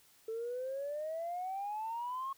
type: exponential sweep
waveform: sine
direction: up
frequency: 440 to 1098 Hz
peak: -35 dBFS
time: 0.28-2.33 s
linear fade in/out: 5 ms
effects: tanh soft clip ceiling -32 dBFS + white hiss -65 dBFS RMS until 2.37 s